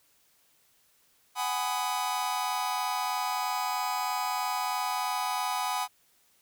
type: chord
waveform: 45% pulse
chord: G# minor seventh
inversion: third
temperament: just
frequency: 747.5 / 830.6 / 996.7 / 1245.9 Hz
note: F#5 / G#5 / B5 / D#6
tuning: +17 / 0 / +16 / +2 cents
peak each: -34 / -34 / -33 / -36 dBFS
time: 1.35-5.88 s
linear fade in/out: 50 ms
effects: white hiss -66 dBFS RMS until 6.41 s